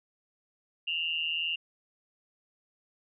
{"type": "tone with amplitude modulation", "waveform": "sine", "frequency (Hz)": 2800, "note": "F7", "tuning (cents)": 4, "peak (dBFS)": -25, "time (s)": [0.87, 1.56], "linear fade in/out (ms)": 10, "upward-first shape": "sine", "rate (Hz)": 162, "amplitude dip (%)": 80, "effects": []}